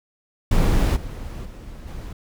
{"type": "noise with level steps", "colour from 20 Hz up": "brown", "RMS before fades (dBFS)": [-17, -32, -37, -33], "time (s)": [0.51, 2.13], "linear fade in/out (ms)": 5, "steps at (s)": [0.95, 1.44, 1.86], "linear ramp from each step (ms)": 20, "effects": []}